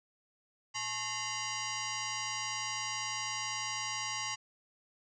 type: tone with frequency modulation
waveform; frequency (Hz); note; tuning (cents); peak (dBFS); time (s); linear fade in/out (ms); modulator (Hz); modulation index
sine; 1830; A#6; -32; -34; 0.74-4.36; 20; 972; 4.9
effects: none